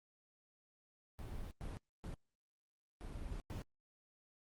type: noise bursts at uneven times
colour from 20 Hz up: brown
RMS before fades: -45 dBFS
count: 5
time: 1.19-1.51 / 1.61-1.77 / 2.04-2.14 / 3.01-3.4 / 3.5-3.62 s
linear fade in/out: 0 ms
effects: Opus 24 kbps